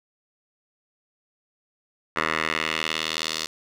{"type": "tone with band-pass filter sweep", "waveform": "10% pulse", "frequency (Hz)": 79.4, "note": "D#2", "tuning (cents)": 36, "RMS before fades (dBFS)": -27, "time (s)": [2.16, 3.47], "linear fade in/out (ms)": 5, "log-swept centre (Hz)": [1600, 4800], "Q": 1.6, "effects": []}